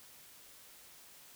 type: silence
effects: white hiss -57 dBFS RMS until 1.35 s